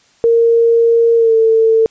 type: tone with pitch glide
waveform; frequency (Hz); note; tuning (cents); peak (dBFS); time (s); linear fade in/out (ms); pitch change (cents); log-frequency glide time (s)
sine; 462.8 to 447.6; A#4 to A4; -13 to +30; -7; 0.24-1.86; 0; -57; 1.16-1.35
effects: white hiss -52 dBFS RMS until 1.9 s + resampled to 16000 Hz